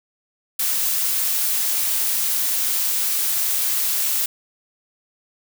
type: noise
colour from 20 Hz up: blue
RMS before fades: -21 dBFS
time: 0.59-4.26 s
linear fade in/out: 5 ms
effects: none